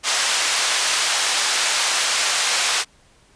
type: band-pass noise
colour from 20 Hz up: white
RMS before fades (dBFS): -20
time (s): 0.03-2.85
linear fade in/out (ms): 50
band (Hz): 720 to 6600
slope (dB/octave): 12
effects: pink hiss -55 dBFS RMS until 3.35 s + resampled to 22050 Hz